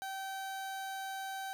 30% pulse tone, 773 Hz, G5, 24 cents flat, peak -36 dBFS, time 0.02-1.53 s, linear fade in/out 0 ms, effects none

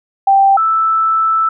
sine tone pair in turn, 784 / 1318.5 Hz, G5 / E6, 0 / 0 cents, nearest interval major sixth, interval 900 cents, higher second, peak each -6 / -10 dBFS, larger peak first, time 0.27-0.57 / 0.57-1.49 s, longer second, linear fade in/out 5 ms, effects none

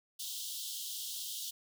pink high-pass noise, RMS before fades -41 dBFS, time 0.19-1.51 s, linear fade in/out 10 ms, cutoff 3000 Hz, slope 96 dB/octave, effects none

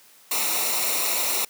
white noise with comb filter, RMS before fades -24 dBFS, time 0.31-1.45 s, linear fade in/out 5 ms, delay 0.62 ms, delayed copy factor -0.65, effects white hiss -53 dBFS RMS until 1.49 s + high-pass 200 Hz 12 dB/octave

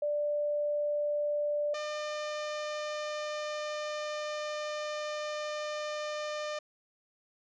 sine / sawtooth tone pair in turn, 589 / 602.1 Hz, D5 / D5, +5 / +43 cents, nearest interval unison, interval 38 cents, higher second, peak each -28 / -30 dBFS, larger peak first, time 0.02-1.74 / 1.74-6.59 s, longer second, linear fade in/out 5 ms, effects resampled to 16000 Hz

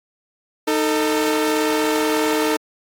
sawtooth tone pair together, 310 / 445.8 Hz, D#4 / A4, -6 / +23 cents, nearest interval tritone, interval 629 cents, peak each -16 dBFS, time 0.67-2.57 s, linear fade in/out 10 ms, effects AAC 64 kbps

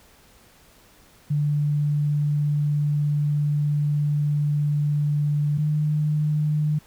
sine tone pair in turn, 147.2 / 151.08 Hz, D3 / D3, +4 / +49 cents, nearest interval unison, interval 45 cents, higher second, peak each -19 dBFS, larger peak neither, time 1.3-5.58 / 5.58-6.79 s, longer first, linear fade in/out 10 ms, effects pink hiss -54 dBFS RMS until 6.86 s

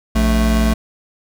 square tone pair together, 58.27 / 220 Hz, A#1 / A3, 0 / 0 cents, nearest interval octave + major seventh, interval 2300 cents, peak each -15 / -17 dBFS, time 0.15-0.74 s, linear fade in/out 10 ms, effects none

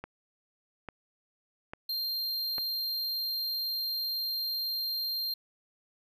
click train, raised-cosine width 0.5 ms, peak -24 dBFS, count 4, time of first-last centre 0.04-2.582 s, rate 1.18 Hz
square tone, 4186 Hz, C8, in tune, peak -31 dBFS, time 1.89-5.34 s, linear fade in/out 5 ms
effects none

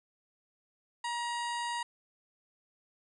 harmonic tone, 950 Hz, A#5, 33 cents sharp, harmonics 1 / 2 / 3 / 4 / 5 / 7 / 8 / 9 / 10, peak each -34 / -40 / -44 / -46 / -48 / -51 / -52 / -53 / -54 dBFS, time 1.04-1.83 s, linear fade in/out 5 ms, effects none

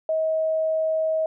sine tone, 636 Hz, D#5, 38 cents sharp, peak -20 dBFS, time 0.09-1.26 s, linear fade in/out 2 ms, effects none

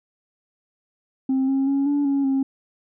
sine tone with pitch steps, 264.6 / 270 / 276.5 / 287.2 / 277.7 / 269.5 Hz, C4 / C#4 / C#4 / D4 / C#4 / C#4, +20 / -45 / -4 / -39 / +3 / -49 cents, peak -16 dBFS, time 1.29-2.43 s, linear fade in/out 5 ms, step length 190 ms, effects tanh soft clip ceiling -16 dBFS

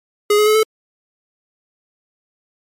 square tone with pitch steps, 415.3 / 422.3 / 429.4 / 436.7 Hz, G#4 / G#4 / A4 / A4, 0 / +29 / -42 / -13 cents, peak -11 dBFS, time 0.3-0.632 s, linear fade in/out 5 ms, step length 83 ms, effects MP3 64 kbps

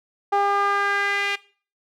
sawtooth tone with band-pass filter sweep, 402.1 Hz, G4, 44 cents sharp, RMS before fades -22 dBFS, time 0.32-1.36 s, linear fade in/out 10 ms, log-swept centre 870 to 2500 Hz, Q 2.9, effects noise-tail reverb RT60 0.4 s tail -19 dB re dry

